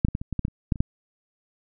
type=clicks; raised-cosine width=5 ms; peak=-6 / -16 / -15 / -20 / -16 / -12 / -10 / -27 / -8 / -24 / -7 dBFS; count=11; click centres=0.049 / 0.085 / 0.151 / 0.215 / 0.327 / 0.393 / 0.451 / 0.482 / 0.722 / 0.758 / 0.805 s; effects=none